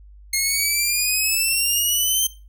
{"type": "exponential sweep", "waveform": "10% pulse", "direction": "up", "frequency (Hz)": [2139, 3136], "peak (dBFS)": -10, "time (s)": [0.33, 2.27], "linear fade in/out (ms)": 5, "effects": ["noise-tail reverb RT60 0.3 s tail -17 dB re dry", "added 50 Hz sine -42 dBFS peak until 2.48 s"]}